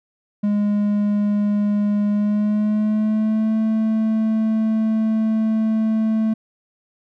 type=tone with pitch glide; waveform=triangle; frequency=206.5 to 220 Hz; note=G#3 to A3; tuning=-10 to 0 cents; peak=-14 dBFS; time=0.43-6.34 s; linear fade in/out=10 ms; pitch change=+110 cents; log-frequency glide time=2.1-3.57 s; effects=none